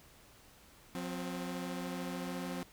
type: tone pair together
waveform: sawtooth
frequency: 178.98 / 261.6 Hz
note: F3 / C4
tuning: +43 / 0 cents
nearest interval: perfect fifth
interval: 657 cents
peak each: -36 / -37 dBFS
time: 0.95-2.63 s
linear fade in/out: 0 ms
effects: pink hiss -60 dBFS RMS until 2.72 s